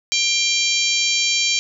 harmonic tone with a mistuned harmonic, 793 Hz, G5, 20 cents sharp, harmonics 3 / 4 / 5 / 6 / 7 / 8 / 9, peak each -22 / -23 / -24 / -25 / -25 / -26 / -27 dBFS, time 0.12-1.59 s, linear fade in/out 0 ms, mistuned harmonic 6, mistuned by -59 cents, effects none

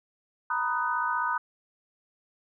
sine chord, B major seventh, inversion third, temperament equal with one note detuned, 932.3 / 987.8 / 1244.5 / 1498 Hz, A#5 / B5 / D#6 / F#6, 0 / 0 / 0 / +21 cents, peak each -32 / -31 / -30 / -31 dBFS, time 0.5-1.38 s, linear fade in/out 5 ms, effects none

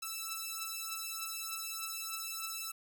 5% pulse beating tone pair, 1318.5 / 1321.8 Hz, E6 / E6, 0 / +4 cents, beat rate 3.3 Hz, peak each -29 / -30 dBFS, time 0.02-2.72 s, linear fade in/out 10 ms, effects none

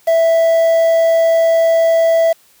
triangle tone with quantisation, 659 Hz, E5, 1 cent flat, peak -7 dBFS, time 0.07-2.33 s, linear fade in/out 10 ms, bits 5, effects white hiss -51 dBFS RMS until 2.6 s

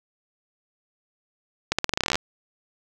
accelerating click train, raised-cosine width 0.2 ms, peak -4 dBFS, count 15, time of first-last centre 1.72-2.155 s, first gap 66 ms, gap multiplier 0.87, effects 7-bit

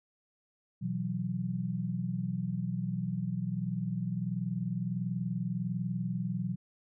sine chord, B suspended fourth, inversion none, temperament equal, 123.47 / 164.81 / 185 Hz, B2 / E3 / F#3, 0 / 0 / 0 cents, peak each -36 / -36 / -34 dBFS, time 0.81-6.56 s, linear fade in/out 20 ms, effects none

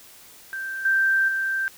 sine tone with level steps, 1568 Hz, G6, in tune, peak -28 / -17 / -22 dBFS, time 0.53-1.68 s, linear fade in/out 0 ms, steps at 0.85 / 1.28 s, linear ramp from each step 5 ms, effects white hiss -48 dBFS RMS until 1.77 s

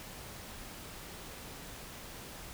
silence, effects pink hiss -47 dBFS RMS until 2.53 s

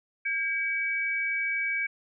sine tone pair together, 1612 / 2278 Hz, G6 / C#7, +48 / +47 cents, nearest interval tritone, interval 599 cents, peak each -32 / -27 dBFS, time 0.25-1.87 s, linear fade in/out 10 ms, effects none

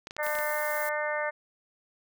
clicks, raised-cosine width 0.2 ms, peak -22 dBFS, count 6, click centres 0.071 / 0.109 / 0.166 / 0.266 / 0.353 / 0.388 s
harmonic tone, 300.2 Hz, D4, 38 cents sharp, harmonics 2 / 3 / 4 / 5 / 6 / 7, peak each -31 / -36 / -38 / -37 / -34 / -38 dBFS, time 0.18-1.31 s, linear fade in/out 20 ms
violet noise, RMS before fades -38 dBFS, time 0.23-0.89 s, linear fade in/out 0 ms
effects none

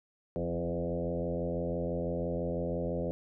sine tone with frequency modulation, 340.1 Hz, F4, 46 cents flat, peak -30 dBFS, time 0.36-3.11 s, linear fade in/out 0 ms, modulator 86 Hz, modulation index 3.1, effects none

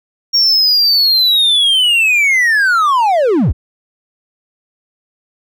triangle linear sweep, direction down, 5588 to 34.65 Hz, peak -7 dBFS, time 0.33-3.53 s, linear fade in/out 20 ms, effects none

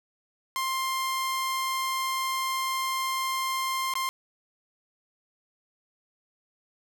sawtooth tone with dropouts, 1054 Hz, C6, 12 cents sharp, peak -23 dBFS, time 0.56-4.09 s, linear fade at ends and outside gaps 0 ms, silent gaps 3.938-3.954 s, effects none

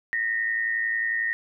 sine tone pair together, 1843 / 1954.1 Hz, A#6 / B6, -20 / -19 cents, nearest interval minor second, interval 101 cents, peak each -24 / -30 dBFS, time 0.13-1.33 s, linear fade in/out 0 ms, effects none

